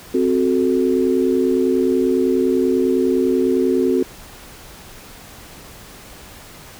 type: chord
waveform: sine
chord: F# diminished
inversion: second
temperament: equal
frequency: 261.6 / 370 / 440 Hz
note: C4 / F#4 / A4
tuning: 0 / 0 / 0 cents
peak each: -18 / -17 / -21 dBFS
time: 0.14-4.03 s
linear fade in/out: 5 ms
effects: pink hiss -40 dBFS RMS until 6.79 s